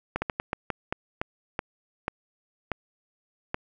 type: slowing click train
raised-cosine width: 0.5 ms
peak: -12 dBFS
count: 12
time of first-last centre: 0.16-3.544 s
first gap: 60 ms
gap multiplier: 1.3
effects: none